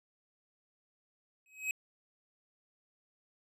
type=tone with exponential growth; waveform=square; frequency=2543 Hz; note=D#7; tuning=37 cents sharp; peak=-29 dBFS; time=1.46-1.71 s; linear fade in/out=1 ms; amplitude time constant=53 ms; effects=low-pass 12000 Hz 12 dB/octave